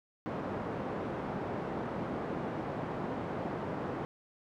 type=band-pass noise; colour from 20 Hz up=pink; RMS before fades=-37 dBFS; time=0.26-4.05 s; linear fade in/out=0 ms; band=160 to 970 Hz; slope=12 dB/octave; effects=none